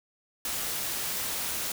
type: noise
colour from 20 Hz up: white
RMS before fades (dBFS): -32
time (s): 0.45-1.72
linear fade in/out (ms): 2
effects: none